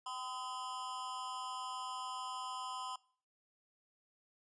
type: tone with amplitude modulation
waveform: square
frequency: 1018 Hz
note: C6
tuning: 48 cents flat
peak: -37 dBFS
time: 0.06-2.96 s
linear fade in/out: 5 ms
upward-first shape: sine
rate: 247 Hz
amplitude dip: 95%
effects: noise-tail reverb RT60 0.5 s tail -22 dB re dry + resampled to 22050 Hz